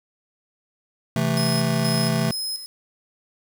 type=chord; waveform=square; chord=A minor; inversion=first; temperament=just; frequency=132 / 165 / 220 Hz; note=C3 / E3 / A3; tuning=+16 / +2 / 0 cents; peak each=-25 dBFS; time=1.16-2.31 s; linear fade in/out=2 ms
type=tone with tremolo; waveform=sawtooth; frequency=5120 Hz; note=D#8; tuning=49 cents sharp; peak=-23 dBFS; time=1.37-2.66 s; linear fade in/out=0 ms; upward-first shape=square; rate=2.1 Hz; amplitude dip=65%
effects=8-bit